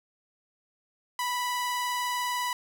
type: tone with vibrato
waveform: sawtooth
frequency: 986 Hz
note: B5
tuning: 3 cents flat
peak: -24 dBFS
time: 1.19-2.53 s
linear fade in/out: 2 ms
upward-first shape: square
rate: 20 Hz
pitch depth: 17 cents each way
effects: none